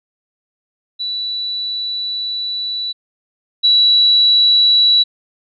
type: tone pair in turn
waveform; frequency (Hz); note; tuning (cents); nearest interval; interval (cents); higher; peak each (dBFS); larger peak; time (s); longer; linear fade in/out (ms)
sine; 3951 / 3926; B7 / B7; 0 / -11; unison; 11; first; -19 / -8; second; 0.99-2.93 / 3.63-5.04; first; 20
effects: none